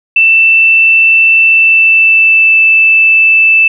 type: tone with pitch glide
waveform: sine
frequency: 2664 to 2641 Hz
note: E7 to E7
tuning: +18 to +3 cents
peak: -3 dBFS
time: 0.16-3.68 s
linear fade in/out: 5 ms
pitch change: -15 cents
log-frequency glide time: 1.42-2.6 s
effects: none